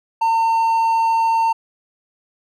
triangle tone, 907 Hz, A#5, 48 cents flat, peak -12 dBFS, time 0.21-1.53 s, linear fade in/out 10 ms, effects none

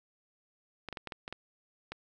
clicks, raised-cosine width 0.3 ms, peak -23 dBFS, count 8, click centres 0.887 / 0.927 / 0.972 / 1.073 / 1.122 / 1.279 / 1.326 / 1.92 s, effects none

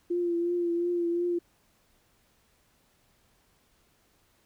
sine tone with vibrato, 345.8 Hz, F4, 17 cents flat, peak -25 dBFS, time 0.1-1.39 s, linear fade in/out 10 ms, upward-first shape triangle, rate 2.8 Hz, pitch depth 35 cents each way, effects pink hiss -67 dBFS RMS until 4.45 s

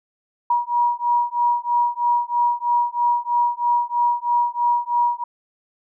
sine beating tone pair, 957 / 960.1 Hz, A#5 / B5, +45 / -49 cents, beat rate 3.1 Hz, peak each -20 dBFS, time 0.5-5.24 s, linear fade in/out 5 ms, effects none

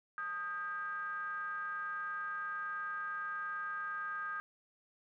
triangle ring-modulated tone, 179.3 Hz, F3, 46 cents sharp, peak -32 dBFS, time 0.18-4.4 s, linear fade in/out 0 ms, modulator 1420 Hz, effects none

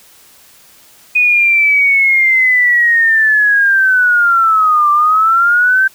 sine linear two-way sweep, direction down then up, 2489 to 1174.7 to 1565 Hz, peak -7 dBFS, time 1.15-5.88 s, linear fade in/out 10 ms, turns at 4.91 s, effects white hiss -44 dBFS RMS until 5.94 s

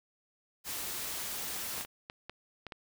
white noise, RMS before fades -38 dBFS, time 0.64-1.86 s, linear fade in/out 50 ms
clicks, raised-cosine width 0.3 ms, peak -26 dBFS, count 7, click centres 1.779 / 1.81 / 1.849 / 2.099 / 2.296 / 2.667 / 2.722 s
effects none

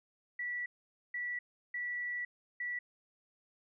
sine tone bursts at uneven times, 1952 Hz, B6, 21 cents flat, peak -35 dBFS, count 4, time 0.39-0.66 / 1.14-1.39 / 1.74-2.25 / 2.6-2.79 s, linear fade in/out 5 ms, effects none

